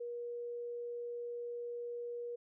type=tone; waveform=sine; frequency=477.9 Hz; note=A#4; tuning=43 cents sharp; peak=-39 dBFS; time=0-2.36 s; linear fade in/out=10 ms; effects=none